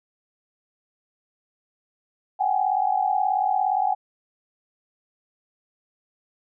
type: tone cluster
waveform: sine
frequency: 739 / 778 / 836 Hz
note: F#5 / G5 / G#5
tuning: -2 / -13 / +11 cents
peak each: -24 dBFS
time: 2.39-3.95 s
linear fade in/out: 20 ms
effects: none